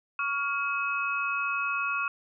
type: tone cluster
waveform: sine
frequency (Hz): 1126 / 1402 / 2555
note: C#6 / F6 / D#7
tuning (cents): +27 / +6 / +45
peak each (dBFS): -31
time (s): 0.19-2.08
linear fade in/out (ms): 2
effects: none